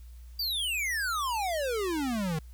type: exponential sweep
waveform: square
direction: down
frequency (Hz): 4800 to 150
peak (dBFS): -29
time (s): 0.39-2.39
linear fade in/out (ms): 5
effects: added 60 Hz sine -44 dBFS peak until 2.53 s + white hiss -64 dBFS RMS until 2.53 s